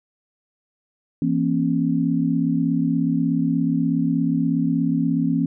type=tone cluster; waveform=sine; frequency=167.1 / 235.2 / 271.9 Hz; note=E3 / A#3 / C#4; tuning=+24 / +16 / -33 cents; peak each=-22 / -23 / -21 dBFS; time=1.22-5.46 s; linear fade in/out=2 ms; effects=none